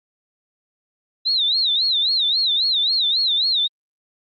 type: tone with vibrato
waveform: sine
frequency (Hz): 3900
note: B7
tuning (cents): -23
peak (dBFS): -16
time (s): 1.25-3.68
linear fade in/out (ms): 20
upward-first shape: sine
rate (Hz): 3.7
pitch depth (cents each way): 180
effects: Opus 48 kbps